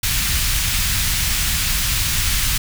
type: band-stop noise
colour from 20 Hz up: pink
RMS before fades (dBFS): -19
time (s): 0.03-2.58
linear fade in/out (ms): 5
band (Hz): 100 to 2100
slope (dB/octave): 12
effects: none